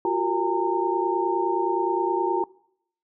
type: tone cluster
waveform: sine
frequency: 349.2 / 378.8 / 460.3 / 814 / 915 Hz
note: F4 / F#4 / A#4 / G#5 / A#5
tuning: 0 / +41 / -22 / -35 / -32 cents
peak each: -26 / -26 / -34 / -31 / -25 dBFS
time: 0.05-2.44 s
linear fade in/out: 2 ms
effects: noise-tail reverb RT60 0.7 s tail -23 dB re dry